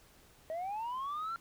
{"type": "linear sweep", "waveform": "sine", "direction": "up", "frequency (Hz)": [622.3, 1380], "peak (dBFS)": -33, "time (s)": [0.5, 1.36], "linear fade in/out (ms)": 0, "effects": ["tanh soft clip ceiling -34 dBFS", "pink hiss -62 dBFS RMS until 1.4 s"]}